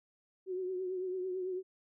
sine tone with vibrato, 370 Hz, F#4, in tune, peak -34 dBFS, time 0.46-1.63 s, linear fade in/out 50 ms, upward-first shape triangle, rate 9 Hz, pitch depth 54 cents each way, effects none

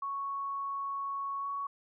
sine tone with pitch glide, 1108.7 to 1118.3 Hz, C#6 to C#6, 0 to +15 cents, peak -33 dBFS, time 0.02-1.67 s, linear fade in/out 5 ms, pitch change +15 cents, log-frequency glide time 1.4-1.47 s, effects none

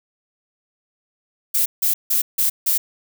violet noise bursts, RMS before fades -18 dBFS, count 5, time 1.54-2.78 s, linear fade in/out 10 ms, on 120 ms, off 160 ms, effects none

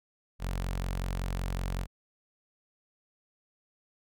sawtooth tone with notch filter, 45.34 Hz, F#1, 34 cents flat, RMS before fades -33 dBFS, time 0.39-1.87 s, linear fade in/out 50 ms, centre 330 Hz, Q 1.7, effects none

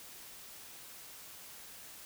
silence, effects white hiss -51 dBFS RMS until 2.05 s

